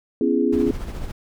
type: chord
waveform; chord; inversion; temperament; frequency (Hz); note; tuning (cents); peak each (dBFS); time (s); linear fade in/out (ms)
sine; C# minor seventh; third; equal with one note detuned; 246.9 / 277.2 / 336.4 / 415.3; B3 / C#4 / E4 / G#4; 0 / 0 / +35 / 0; -22; 0.21-0.71; 2
type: noise with tremolo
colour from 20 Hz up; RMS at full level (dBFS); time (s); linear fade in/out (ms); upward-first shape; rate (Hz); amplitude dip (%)
brown; -28; 0.52-1.12; 10; sine; 14; 45
effects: none